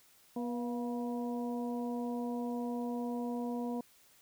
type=harmonic tone with a mistuned harmonic; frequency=241.7 Hz; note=B3; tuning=37 cents flat; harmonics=1 / 2 / 3 / 4; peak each=-35 / -41 / -45 / -47 dBFS; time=0.36-3.81 s; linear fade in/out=5 ms; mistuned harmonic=3; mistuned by=-47 cents; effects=white hiss -64 dBFS RMS until 4.21 s